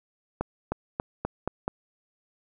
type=accelerating click train; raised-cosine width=1 ms; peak=-13 dBFS; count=6; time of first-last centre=0.41-1.679 s; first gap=310 ms; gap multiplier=0.9; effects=none